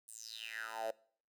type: tone with high-pass filter sweep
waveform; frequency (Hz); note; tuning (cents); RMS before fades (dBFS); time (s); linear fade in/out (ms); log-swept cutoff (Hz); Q
10% pulse; 112.1; A2; +33; -44; 0.08-0.91; 5; 9700 to 550; 6.9
effects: noise-tail reverb RT60 0.5 s tail -22 dB re dry